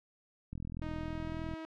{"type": "click train", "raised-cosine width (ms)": 5, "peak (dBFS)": -29, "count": 43, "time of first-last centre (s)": [0.53, 1.537], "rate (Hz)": 41.7}
{"type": "tone with pitch glide", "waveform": "sawtooth", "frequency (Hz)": [311.1, 320.4], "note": ["D#4", "E4"], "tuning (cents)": [0, -49], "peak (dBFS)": -37, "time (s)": [0.82, 1.65], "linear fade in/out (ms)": 0, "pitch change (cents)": 51, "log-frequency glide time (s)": [0.93, 1.41]}
{"effects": ["low-pass 3000 Hz 12 dB/octave"]}